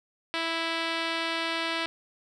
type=tone with low-pass filter; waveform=5% pulse; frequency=329.6 Hz; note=E4; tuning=in tune; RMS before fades=-30 dBFS; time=0.34-1.86 s; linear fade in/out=0 ms; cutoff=4600 Hz; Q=0.94; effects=none